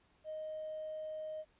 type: tone with hard clipping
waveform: triangle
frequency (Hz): 622.3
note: D#5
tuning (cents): 0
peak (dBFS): -40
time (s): 0.24-1.45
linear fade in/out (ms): 50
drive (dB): 3
effects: pink hiss -71 dBFS RMS until 1.59 s + resampled to 8000 Hz